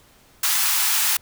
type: high-pass noise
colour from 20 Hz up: white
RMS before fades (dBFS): -20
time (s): 0.43-1.17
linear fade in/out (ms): 5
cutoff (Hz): 810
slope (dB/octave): 48
effects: pink hiss -54 dBFS RMS until 1.21 s